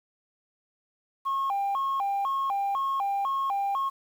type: tone with vibrato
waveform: sine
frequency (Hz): 930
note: A#5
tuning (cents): -4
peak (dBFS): -23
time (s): 1.25-3.9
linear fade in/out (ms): 20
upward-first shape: square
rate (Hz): 2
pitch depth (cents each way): 270
effects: tanh soft clip ceiling -23 dBFS + 9-bit